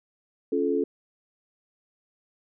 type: chord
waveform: sine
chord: Db augmented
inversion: none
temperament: just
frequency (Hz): 277.2 / 346.5 / 433.1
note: Db4 / F4 / A4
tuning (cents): 0 / -14 / -27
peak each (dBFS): -27 / -28 / -25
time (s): 0.52-0.84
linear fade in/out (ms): 5
effects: none